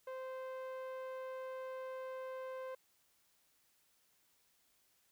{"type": "tone with low-pass filter", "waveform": "sawtooth", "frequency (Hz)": 520, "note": "C5", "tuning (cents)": -11, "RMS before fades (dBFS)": -45, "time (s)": [0.07, 2.75], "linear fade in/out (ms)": 5, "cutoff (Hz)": 1500, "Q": 0.56, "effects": ["white hiss -74 dBFS RMS until 5.11 s"]}